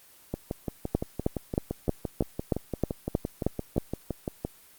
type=two click trains; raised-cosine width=2 ms; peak=-10 / -16 dBFS; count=10 / 25; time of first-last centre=0.95-3.78 / 0.34-4.45 s; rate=3.18 / 5.84 Hz; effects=white hiss -55 dBFS RMS until 4.78 s + Opus 24 kbps